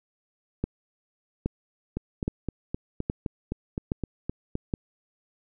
two click trains, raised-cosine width 3 ms, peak -16 / -13 dBFS, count 11 / 6, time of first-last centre 1.97-4.554 / 0.64-4.738 s, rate 3.87 / 1.22 Hz, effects none

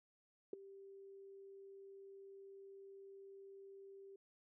sine tone with ADSR envelope, 392 Hz, G4, in tune, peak -36 dBFS, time 0.53-4.16 s, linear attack 3 ms, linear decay 9 ms, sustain -18 dB, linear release 4 ms, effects none

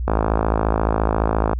click train, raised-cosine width 1 ms, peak -4 dBFS, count 80, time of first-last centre 0.08-1.532 s, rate 54.4 Hz, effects added 60 Hz sine -21 dBFS peak until 1.59 s

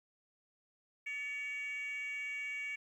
sine tone with frequency modulation, 2258 Hz, C#7, 31 cents sharp, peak -36 dBFS, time 1.06-2.76 s, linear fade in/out 10 ms, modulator 513 Hz, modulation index 0.48, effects tanh soft clip ceiling -35 dBFS + 12-bit

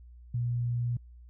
sine tone, 120.3 Hz, B2, 45 cents flat, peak -27 dBFS, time 0.34-0.97 s, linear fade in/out 5 ms, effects added 60 Hz sine -48 dBFS peak until 1.29 s

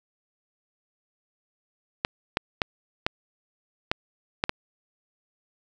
clicks, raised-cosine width 0.3 ms, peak -6 dBFS, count 7, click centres 2.049 / 2.371 / 2.618 / 3.065 / 3.915 / 4.439 / 4.494 s, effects none

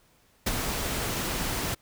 pink noise with ADSR envelope, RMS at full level -24 dBFS, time 0.46-1.75 s, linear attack 11 ms, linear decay 24 ms, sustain -6 dB, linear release 13 ms, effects pink hiss -63 dBFS RMS until 1.81 s

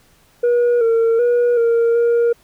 sine tone with pitch steps, 481.2 / 456.8 / 482.2 / 464.5 / 470.4 Hz, B4 / A#4 / B4 / A#4 / A#4, -45 / -35 / -41 / -6 / +16 cents, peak -9 dBFS, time 0.43-2.33 s, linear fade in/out 10 ms, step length 380 ms, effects tanh soft clip ceiling -11 dBFS + pink hiss -54 dBFS RMS until 2.43 s

